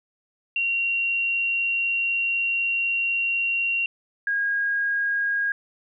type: tone pair in turn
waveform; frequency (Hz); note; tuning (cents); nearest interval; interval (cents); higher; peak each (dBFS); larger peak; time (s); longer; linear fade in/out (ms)
sine; 2752 / 1633.5; F7 / G#6; -26 / -29; major sixth; 903; first; -21; neither; 0.56-3.86 / 4.27-5.52; first; 2
effects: none